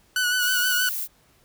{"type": "tone with vibrato", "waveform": "sawtooth", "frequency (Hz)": 1480, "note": "F#6", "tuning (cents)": 0, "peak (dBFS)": -17, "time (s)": [0.16, 0.89], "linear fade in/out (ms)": 2, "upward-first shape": "sine", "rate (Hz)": 6.3, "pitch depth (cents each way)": 32}
{"type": "noise", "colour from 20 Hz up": "violet", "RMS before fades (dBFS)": -29, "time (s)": [0.39, 1.08], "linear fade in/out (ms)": 50}
{"effects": ["pink hiss -60 dBFS RMS until 1.44 s"]}